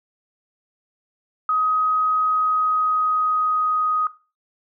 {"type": "tone with pitch glide", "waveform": "sine", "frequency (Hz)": [1260, 1249.9], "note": ["D#6", "D#6"], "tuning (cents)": [21, 7], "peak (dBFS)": -17, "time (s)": [1.49, 4.07], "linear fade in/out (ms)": 2, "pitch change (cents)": -14, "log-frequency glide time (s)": [2.26, 3.91], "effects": ["noise-tail reverb RT60 0.3 s tail -17 dB re dry"]}